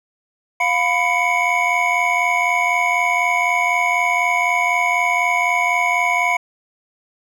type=tone cluster; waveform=triangle; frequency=706 / 995 / 2177 / 2261 Hz; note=F5 / B5 / C#7 / C#7; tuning=+19 / +13 / -32 / +34 cents; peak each=-19 dBFS; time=0.6-6.37 s; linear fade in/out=5 ms; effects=none